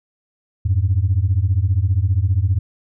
sine beating tone pair, 87.31 / 102.31 Hz, F2 / G#2, 0 / -25 cents, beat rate 15 Hz, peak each -16 dBFS, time 0.65-2.59 s, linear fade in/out 10 ms, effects tanh soft clip ceiling -8 dBFS

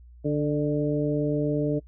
harmonic tone with a mistuned harmonic, 147.1 Hz, D3, 3 cents sharp, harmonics 1 / 2 / 3 / 4, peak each -27 / -26 / -28 / -31 dBFS, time 0.24-1.8 s, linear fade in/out 20 ms, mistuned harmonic 4, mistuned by +22 cents, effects noise-tail reverb RT60 0.1 s tail -24 dB re dry + added 60 Hz sine -46 dBFS peak until 1.87 s

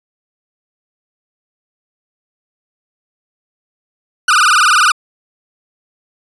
40% pulse tone with vibrato, 1340 Hz, E6, 28 cents sharp, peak -7 dBFS, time 4.28-4.92 s, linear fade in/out 5 ms, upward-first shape sine, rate 20 Hz, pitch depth 210 cents each way, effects resampled to 24000 Hz

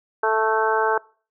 harmonic tone, 220 Hz, A3, in tune, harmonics 2 / 3 / 4 / 5 / 6 / 7, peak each -22 / -27 / -22 / -27 / -28 / -25 dBFS, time 0.23-0.98 s, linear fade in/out 5 ms, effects noise-tail reverb RT60 0.4 s tail -23 dB re dry

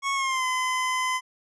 25% pulse tone with pitch glide, 1102 to 1022.3 Hz, C#6 to C6, -11 to -41 cents, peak -20 dBFS, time 0.02-1.21 s, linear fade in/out 50 ms, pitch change -130 cents, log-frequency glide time 0.14-0.45 s, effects resampled to 22050 Hz

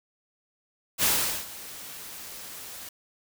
white noise with ADSR envelope, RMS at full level -22 dBFS, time 0.98-2.89 s, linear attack 52 ms, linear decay 420 ms, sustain -19 dB, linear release 4 ms, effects none

